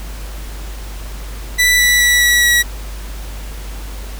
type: tone with pitch steps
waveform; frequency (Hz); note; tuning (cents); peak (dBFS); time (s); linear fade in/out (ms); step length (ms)
sawtooth; 1975.5 / 1963 / 1950.6 / 1938.2 / 1925.9; B6 / B6 / B6 / B6 / B6; 0 / -11 / -22 / -33 / -44; -6; 1.58-2.63; 20; 210
effects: added 50 Hz sine -25 dBFS peak until 4.19 s + pink hiss -35 dBFS RMS until 4.19 s